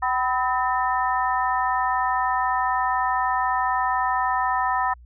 sine tone cluster, 763 / 997 / 1282 / 1806 Hz, G5 / B5 / E6 / A6, -47 / +16 / -49 / +45 cents, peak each -25 / -23 / -27 / -29 dBFS, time 0.02-4.94 s, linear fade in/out 10 ms, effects added 60 Hz sine -44 dBFS peak until 5.05 s

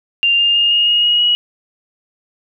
sine tone with pitch steps, 2791 / 2810 / 2830 / 2850 / 2869 / 2889 / 2910 Hz, F7 / F7 / F7 / F7 / F7 / F#7 / F#7, -2 / +10 / +22 / +34 / +46 / -42 / -29 cents, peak -10 dBFS, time 0.23-1.35 s, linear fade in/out 0 ms, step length 160 ms, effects none

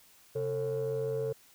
sine tone cluster, 131.5 / 446.4 / 541 Hz, C3 / A4 / C#5, +9 / +25 / -42 cents, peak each -36 / -30 / -37 dBFS, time 0.35-1.33 s, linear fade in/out 10 ms, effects tanh soft clip ceiling -25 dBFS + white hiss -60 dBFS RMS until 1.54 s

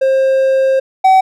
triangle tone pair in turn, 532 / 759.6 Hz, C5 / F#5, +29 / +45 cents, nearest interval tritone, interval 616 cents, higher second, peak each -7 / -3 dBFS, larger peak second, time 0.01-0.8 / 1.04-1.21 s, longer first, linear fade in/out 10 ms, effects none

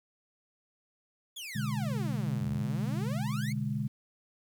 sawtooth exponential two-way sweep, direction down then up, 3520 to 70.9 to 2294 Hz, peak -36 dBFS, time 1.36-3.53 s, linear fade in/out 10 ms, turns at 2.51 s
sine chord, G# diminished, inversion first, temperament equal with one note detuned, 123.47 / 145.15 / 207.7 Hz, B2 / D3 / G#3, 0 / -20 / 0 cents, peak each -34 dBFS, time 1.55-3.88 s, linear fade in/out 10 ms
effects 10-bit

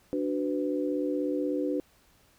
sine chord, B minor, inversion first, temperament equal with one note detuned, 293.7 / 370 / 500.2 Hz, D4 / F#4 / B4, 0 / 0 / +22 cents, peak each -29 / -33 / -32 dBFS, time 0.13-1.8 s, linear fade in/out 0 ms, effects pink hiss -63 dBFS RMS until 2.38 s

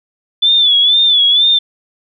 sine tone with vibrato, 3472 Hz, A7, 24 cents flat, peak -7 dBFS, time 0.42-1.59 s, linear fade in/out 10 ms, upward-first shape sine, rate 2.1 Hz, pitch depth 81 cents each way, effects none

